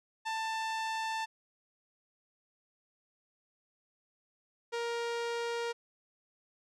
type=tone pair in turn; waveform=sawtooth; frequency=888 / 469.2 Hz; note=A5 / A#4; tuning=+16 / +11 cents; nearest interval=major seventh; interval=1105 cents; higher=first; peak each=-29 / -29 dBFS; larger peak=neither; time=0.25-1.26 / 4.72-5.73 s; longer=neither; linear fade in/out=20 ms; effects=low-pass 6000 Hz 12 dB/octave